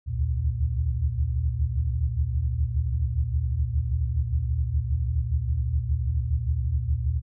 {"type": "tone cluster", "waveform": "sine", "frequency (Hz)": [67.2, 74.2, 79.3, 117.7], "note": ["C2", "D2", "D#2", "A#2"], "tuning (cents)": [47, 18, 33, 17], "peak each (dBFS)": -28, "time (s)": [0.06, 7.22], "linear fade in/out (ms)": 50, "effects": []}